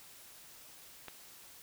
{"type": "click", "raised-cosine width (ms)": 0.3, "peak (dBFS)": -27, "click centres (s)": 1.083, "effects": ["white hiss -55 dBFS RMS until 1.62 s"]}